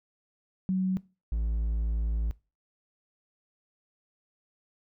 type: tone pair in turn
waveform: sine / triangle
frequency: 187.2 / 55.65 Hz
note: F#3 / A1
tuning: +20 / +20 cents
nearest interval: octave + major sixth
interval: 2100 cents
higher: first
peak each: -24 dBFS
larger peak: neither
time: 0.69-0.97 / 1.32-2.31 s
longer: second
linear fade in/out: 0 ms
effects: noise-tail reverb RT60 0.3 s tail -21 dB re dry